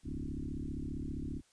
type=tone with frequency modulation; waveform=sine; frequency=116.54 Hz; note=A#2; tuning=in tune; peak=-36 dBFS; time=0.03-1.42 s; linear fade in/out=50 ms; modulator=35.1 Hz; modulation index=5.6; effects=white hiss -69 dBFS RMS until 1.52 s + resampled to 22050 Hz